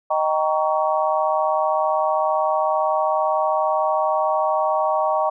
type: chord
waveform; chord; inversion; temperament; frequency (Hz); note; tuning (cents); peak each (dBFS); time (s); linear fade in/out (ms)
sine; Eb dominant seventh; none; just; 622.3 / 777.8 / 933.4 / 1120.1; Eb5 / G5 / Bb5 / Db6; 0 / -14 / +2 / +18; -21 / -23 / -24 / -24; 0.1-5.3; 10
effects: none